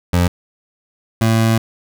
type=tone pair in turn; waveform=25% pulse; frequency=88 / 112.65 Hz; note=F2 / A2; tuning=+14 / +41 cents; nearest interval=major third; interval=427 cents; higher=second; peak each=-8 dBFS; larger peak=neither; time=0.13-0.28 / 1.21-1.58 s; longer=second; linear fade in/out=5 ms; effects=none